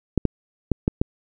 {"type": "clicks", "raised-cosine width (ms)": 3, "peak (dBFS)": -5, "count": 5, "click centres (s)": [0.177, 0.253, 0.717, 0.879, 1.015], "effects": []}